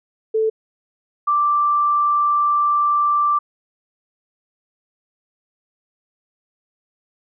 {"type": "tone pair in turn", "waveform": "sine", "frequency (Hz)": [440, 1174.7], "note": ["A4", "D6"], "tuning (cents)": [0, 0], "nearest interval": "octave + perfect fourth", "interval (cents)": 1700, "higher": "second", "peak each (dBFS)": [-15, -14], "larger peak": "second", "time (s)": [[0.34, 0.5], [1.27, 3.39]], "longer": "second", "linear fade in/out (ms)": 10, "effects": []}